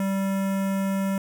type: tone with notch filter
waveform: square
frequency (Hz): 194.4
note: G3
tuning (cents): -14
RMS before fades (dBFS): -25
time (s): 0-1.18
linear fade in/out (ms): 2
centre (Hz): 4200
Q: 0.83
effects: none